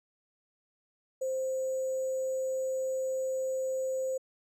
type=tone with sample-and-hold; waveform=sine; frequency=523.3 Hz; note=C5; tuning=in tune; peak=-29 dBFS; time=1.21-4.18 s; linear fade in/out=10 ms; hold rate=7350 Hz; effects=low-pass 12000 Hz 12 dB/octave